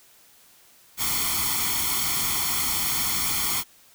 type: noise with comb filter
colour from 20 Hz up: white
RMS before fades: -25 dBFS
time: 0.97-3.64 s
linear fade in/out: 50 ms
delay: 0.91 ms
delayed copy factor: +0.8
effects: white hiss -55 dBFS RMS until 3.94 s